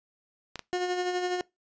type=clicks; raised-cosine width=0.2 ms; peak=-18 dBFS; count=2; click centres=0.557 / 0.593 s
type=tone with tremolo; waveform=30% pulse; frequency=360 Hz; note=F#4; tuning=47 cents flat; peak=-23 dBFS; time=0.73-1.41 s; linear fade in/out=0 ms; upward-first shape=sine; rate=12 Hz; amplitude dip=45%
effects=noise-tail reverb RT60 0.2 s tail -23 dB re dry + resampled to 16000 Hz